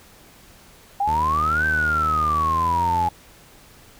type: exponential two-way sweep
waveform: sine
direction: up then down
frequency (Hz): 784 to 1568 to 836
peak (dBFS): -18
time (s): 1-3.09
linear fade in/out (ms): 5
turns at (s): 1.66
type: tone with pitch glide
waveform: sawtooth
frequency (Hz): 77.3 to 86.77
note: D#2 to F2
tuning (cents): -11 to -11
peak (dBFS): -23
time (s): 1.07-3.09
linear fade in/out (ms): 10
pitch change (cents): +200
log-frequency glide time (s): 2.34-2.81
effects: pink hiss -49 dBFS RMS until 3.99 s